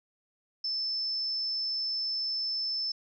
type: tone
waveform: sine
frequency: 5274 Hz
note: E8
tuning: in tune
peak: -29 dBFS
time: 0.64-2.92 s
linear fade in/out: 5 ms
effects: none